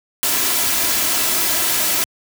white noise with comb filter, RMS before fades -18 dBFS, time 0.23-2.04 s, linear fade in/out 0 ms, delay 3 ms, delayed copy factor +0.5, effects high-pass 80 Hz 12 dB/octave

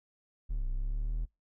triangle linear two-way sweep, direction down then up, 41.2 to 30.87 to 41.2 Hz, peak -28 dBFS, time 0.49-1.26 s, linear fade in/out 20 ms, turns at 0.65 s, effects noise-tail reverb RT60 0.2 s tail -24 dB re dry

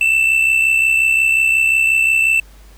triangle tone with amplitude modulation, 2662 Hz, E7, 16 cents sharp, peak -7 dBFS, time 0.01-2.4 s, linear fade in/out 2 ms, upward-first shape sine, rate 65.6 Hz, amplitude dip 55%, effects added 50 Hz sine -40 dBFS peak until 2.77 s + pink hiss -49 dBFS RMS until 2.77 s

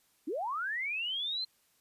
sine linear sweep, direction up, 260.7 to 4186 Hz, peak -32 dBFS, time 0.27-1.45 s, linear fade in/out 10 ms, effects white hiss -70 dBFS RMS until 1.8 s + resampled to 32000 Hz

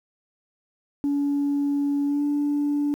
sine tone with pitch glide, 284.7 to 290.3 Hz, C#4 to D4, +46 to -20 cents, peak -19 dBFS, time 1.04-2.94 s, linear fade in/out 0 ms, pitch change +34 cents, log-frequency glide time 2.06-2.23 s, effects tanh soft clip ceiling -18 dBFS + 9-bit

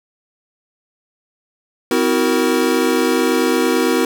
square tone cluster, 256.1 / 325.5 / 374.5 / 466.7 Hz, C4 / E4 / F#4 / A#4, -37 / -22 / +21 / +2 cents, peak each -20 dBFS, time 1.91-4.05 s, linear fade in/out 2 ms, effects none

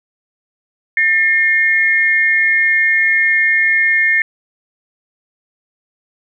sine tone pair together, 1799.2 / 2141 Hz, A6 / C7, +38 / +39 cents, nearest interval minor third, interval 301 cents, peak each -13 dBFS, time 0.97-4.22 s, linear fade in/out 2 ms, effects none

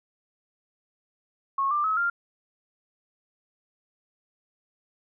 sine tone with pitch steps, 1094 / 1186.1 / 1286 / 1394.4 Hz, C#6 / D6 / E6 / F6, -23 / +17 / -43 / -3 cents, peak -22 dBFS, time 1.58-2.1 s, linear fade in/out 5 ms, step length 130 ms, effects none

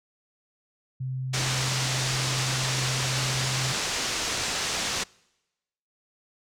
sine tone, 130 Hz, C3, 11 cents flat, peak -28 dBFS, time 1-3.73 s, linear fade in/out 10 ms
white low-pass noise, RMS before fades -29 dBFS, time 1.33-5.04 s, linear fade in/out 10 ms, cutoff 7000 Hz, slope 24 dB/octave
effects noise-tail reverb RT60 1.0 s tail -26 dB re dry

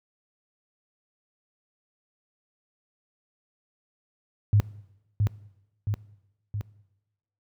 sine tone with echo, 103.5 Hz, G#2, 5 cents flat, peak -15 dBFS, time 4.53-4.6 s, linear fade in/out 0 ms, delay 670 ms, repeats 3, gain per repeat -4 dB, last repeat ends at 6.61 s, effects noise-tail reverb RT60 1.0 s tail -21 dB re dry + high-pass 60 Hz 12 dB/octave

